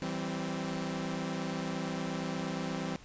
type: chord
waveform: sawtooth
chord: C major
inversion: first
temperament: equal with one note detuned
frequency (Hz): 164.81 / 193.41 / 261.6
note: E3 / G3 / C4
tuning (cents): 0 / -23 / 0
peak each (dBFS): -34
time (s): 0.02-2.96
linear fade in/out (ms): 0
effects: pink hiss -55 dBFS RMS until 3.04 s + resampled to 16000 Hz